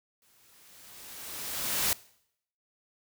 white noise with exponential growth, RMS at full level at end -26 dBFS, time 0.22-1.93 s, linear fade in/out 1 ms, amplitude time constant 370 ms, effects noise-tail reverb RT60 0.7 s tail -21 dB re dry

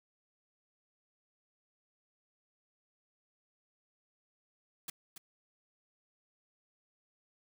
white noise with echo, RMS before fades -40 dBFS, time 4.88-4.9 s, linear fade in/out 5 ms, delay 280 ms, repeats 1, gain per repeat -8 dB, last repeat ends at 5.18 s, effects none

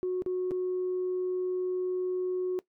sine tone with dropouts, 366.3 Hz, F#4, 17 cents flat, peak -26 dBFS, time 0.03-2.59 s, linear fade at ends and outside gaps 0 ms, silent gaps 0.221-0.262 / 0.509-0.516 s, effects noise-tail reverb RT60 0.1 s tail -20 dB re dry + tanh soft clip ceiling -24 dBFS

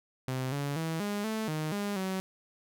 sawtooth tone with pitch steps, 129.8 / 142.3 / 162.2 / 205 / 219.4 / 155 / 203.6 / 189 Hz, C3 / C#3 / E3 / G#3 / A3 / D#3 / G#3 / F#3, -13 / +46 / -28 / -22 / -5 / -6 / -34 / +37 cents, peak -27 dBFS, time 0.28-2.2 s, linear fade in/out 0 ms, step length 240 ms, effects none

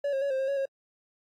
triangle tone with pitch steps, 569 / 539 / 562 / 528 / 535 / 557 / 543 Hz, C#5 / C#5 / C#5 / C5 / C5 / C#5 / C#5, +45 / -49 / +24 / +16 / +38 / +8 / -36 cents, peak -24 dBFS, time 0.04-0.656 s, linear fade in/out 5 ms, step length 88 ms, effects AAC 48 kbps

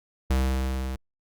square tone with level ramp, 65.41 Hz, C2, in tune, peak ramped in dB -20 to -30 dBFS, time 0.3-0.96 s, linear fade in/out 5 ms, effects Opus 48 kbps

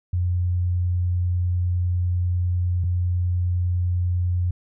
sine tone pair in turn, 89 / 89 Hz, F2 / F2, +33 / +33 cents, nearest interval unison, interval 0 cents, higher neither, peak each -19 dBFS, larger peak neither, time 0.13-2.84 / 2.84-4.51 s, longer first, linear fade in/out 5 ms, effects none

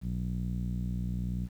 sawtooth tone with low-pass filter, 60.7 Hz, B1, 29 cents flat, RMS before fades -33 dBFS, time 0.01-1.49 s, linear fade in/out 50 ms, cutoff 180 Hz, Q 3.2, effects 10-bit

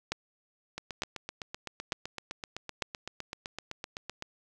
two click trains, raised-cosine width 0.2 ms, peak -20 / -13 dBFS, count 28 / 4, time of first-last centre 0.78-4.224 / 0.12-2.823 s, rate 7.84 / 1.11 Hz, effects none

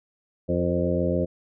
harmonic tone with a mistuned harmonic, 87.5 Hz, F2, 4 cents sharp, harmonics 1 / 2 / 3 / 4 / 5 / 6 / 7, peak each -29 / -27 / -30 / -29 / -32 / -27 / -31 dBFS, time 0.48-1.26 s, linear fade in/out 20 ms, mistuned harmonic 5, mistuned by +45 cents, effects none

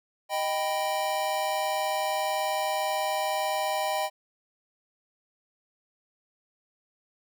square chord, Eb augmented, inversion none, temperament equal, 622.3 / 784 / 987.8 Hz, Eb5 / G5 / B5, 0 / 0 / 0 cents, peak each -31 / -30 / -34 dBFS, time 0.29-4.1 s, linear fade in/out 50 ms, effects none

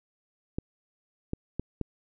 clicks, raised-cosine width 3 ms, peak -17 dBFS, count 4, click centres 0.585 / 1.334 / 1.596 / 1.813 s, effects none

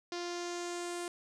sawtooth tone with low-pass filter sweep, 349.2 Hz, F4, in tune, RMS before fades -39 dBFS, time 0.12-1.08 s, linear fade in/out 2 ms, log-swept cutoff 5200 to 9100 Hz, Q 2.8, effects none

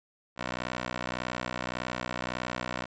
15% pulse tone with band-pass filter, 61.74 Hz, B1, in tune, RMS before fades -35 dBFS, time 0.36-2.87 s, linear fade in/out 50 ms, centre 1600 Hz, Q 0.54, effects resampled to 16000 Hz

